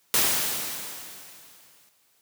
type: noise with exponential decay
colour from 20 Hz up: white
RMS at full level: -20 dBFS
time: 0.14-1.89 s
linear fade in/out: 1 ms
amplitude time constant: 380 ms
effects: white hiss -65 dBFS RMS until 2.21 s + high-pass 100 Hz 12 dB/octave